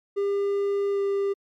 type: tone with pitch glide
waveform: triangle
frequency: 400.8 to 397.6 Hz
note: G4 to G4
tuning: +38 to +25 cents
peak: -20 dBFS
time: 0.16-1.34 s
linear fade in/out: 20 ms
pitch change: -13 cents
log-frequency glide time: 0.91-1 s
effects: MP3 96 kbps